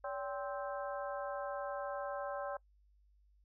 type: harmonic tone with a mistuned harmonic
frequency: 261.7 Hz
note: C4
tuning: in tune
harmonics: 2 / 3 / 4 / 5 / 6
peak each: -40 / -44 / -46 / -48 / -50 dBFS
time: 0.04-2.57 s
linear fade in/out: 5 ms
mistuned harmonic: 2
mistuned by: +150 cents
effects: noise-tail reverb RT60 0.1 s tail -22 dB re dry + added 50 Hz sine -65 dBFS peak until 3.44 s